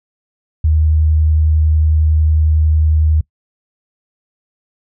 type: tone with vibrato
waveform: sine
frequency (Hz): 77.78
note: D#2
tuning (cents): 0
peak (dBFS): -9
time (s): 0.64-3.21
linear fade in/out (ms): 5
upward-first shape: triangle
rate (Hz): 11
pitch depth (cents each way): 12
effects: noise-tail reverb RT60 0.1 s tail -22 dB re dry